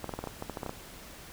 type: clicks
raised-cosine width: 1 ms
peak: -21 dBFS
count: 12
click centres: 0.043 / 0.093 / 0.138 / 0.19 / 0.24 / 0.273 / 0.424 / 0.497 / 0.572 / 0.632 / 0.663 / 0.694 s
effects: pink hiss -48 dBFS RMS until 1.32 s